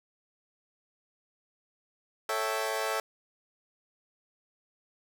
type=chord; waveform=20% pulse; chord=A dominant seventh; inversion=none; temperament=equal; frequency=440 / 554.4 / 659.3 / 784 Hz; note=A4 / C#5 / E5 / G5; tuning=0 / 0 / 0 / 0 cents; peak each=-29 / -30 / -29 / -33 dBFS; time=2.29-3 s; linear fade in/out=2 ms; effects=none